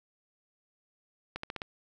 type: accelerating click train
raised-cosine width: 0.3 ms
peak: -20 dBFS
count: 5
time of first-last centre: 1.36-1.618 s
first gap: 74 ms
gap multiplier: 0.91
effects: none